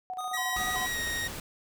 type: tone with tremolo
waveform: sine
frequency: 740 Hz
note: F#5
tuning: in tune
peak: -32 dBFS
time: 0.1-0.86 s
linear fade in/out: 0 ms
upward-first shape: square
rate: 14 Hz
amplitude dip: 55%
type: tone with vibrato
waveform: square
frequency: 1130 Hz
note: C#6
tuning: 33 cents sharp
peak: -36 dBFS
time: 0.18-0.87 s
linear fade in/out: 10 ms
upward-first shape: square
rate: 2.6 Hz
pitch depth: 160 cents each way
type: tone with pitch glide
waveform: sawtooth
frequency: 1916 to 1872.2 Hz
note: A#6 to A#6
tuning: +47 to +7 cents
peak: -27 dBFS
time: 0.33-1.28 s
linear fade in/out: 10 ms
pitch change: -40 cents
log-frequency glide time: 0.89-0.99 s
type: noise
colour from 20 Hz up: pink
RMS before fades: -39 dBFS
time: 0.56-1.4 s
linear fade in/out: 2 ms
effects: none